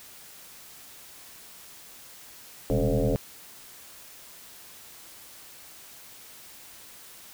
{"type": "tone with frequency modulation", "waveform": "sine", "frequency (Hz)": 195.4, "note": "G3", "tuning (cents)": -5, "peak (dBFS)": -21, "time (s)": [2.7, 3.16], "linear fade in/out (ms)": 0, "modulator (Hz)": 80.1, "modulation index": 4.9, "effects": ["white hiss -48 dBFS RMS until 7.33 s"]}